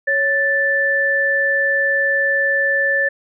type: tone pair together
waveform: sine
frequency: 553.7 / 1760 Hz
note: C#5 / A6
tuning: -2 / 0 cents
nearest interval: octave + minor sixth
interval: 2002 cents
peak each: -21 / -15 dBFS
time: 0.07-3.09 s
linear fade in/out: 10 ms
effects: none